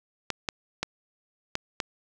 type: clicks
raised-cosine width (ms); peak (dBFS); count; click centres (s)
0.2; -10; 5; 0.303 / 0.488 / 0.83 / 1.554 / 1.802
effects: none